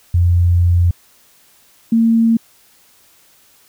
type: tone pair in turn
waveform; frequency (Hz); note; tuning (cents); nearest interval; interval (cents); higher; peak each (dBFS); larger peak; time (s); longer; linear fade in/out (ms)
sine; 87.31 / 227.9; F2 / A#3; 0 / -39; octave + perfect fourth; 1661; second; -9; neither; 0.14-0.91 / 1.92-2.37; first; 5
effects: white hiss -51 dBFS RMS until 3.68 s